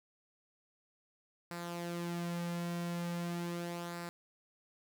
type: tone with flanger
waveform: sawtooth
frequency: 172.4 Hz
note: F3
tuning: 22 cents flat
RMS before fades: -39 dBFS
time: 1.51-4.09 s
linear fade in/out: 0 ms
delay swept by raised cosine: 0.31 to 3.41 ms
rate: 0.4 Hz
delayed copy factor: -0.5
effects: none